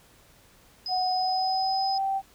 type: tone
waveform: sine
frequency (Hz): 5040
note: D#8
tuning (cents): +21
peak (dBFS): -30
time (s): 0.86-1.98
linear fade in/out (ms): 2
type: tone with pitch glide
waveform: sine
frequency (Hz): 740 to 777.7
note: F#5 to G5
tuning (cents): 0 to -14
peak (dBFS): -24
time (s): 0.88-2.22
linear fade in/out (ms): 50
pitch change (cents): +86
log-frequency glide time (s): 1.13-1.89
effects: pink hiss -57 dBFS RMS until 2.34 s